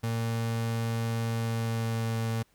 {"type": "tone with pitch glide", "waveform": "35% pulse", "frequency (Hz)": [114.7, 113.45], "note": ["A#2", "A#2"], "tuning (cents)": [-28, -47], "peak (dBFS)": -26, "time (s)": [0.03, 2.43], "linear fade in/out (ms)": 10, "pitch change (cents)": -19, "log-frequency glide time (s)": [1.29, 2.2], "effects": ["pink hiss -67 dBFS RMS until 2.54 s"]}